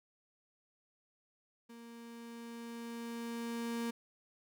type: tone with level ramp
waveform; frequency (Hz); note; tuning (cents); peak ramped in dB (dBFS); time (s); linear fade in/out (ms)
35% pulse; 233.1; A#3; 0; -49 to -33; 1.69-3.91; 10
effects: none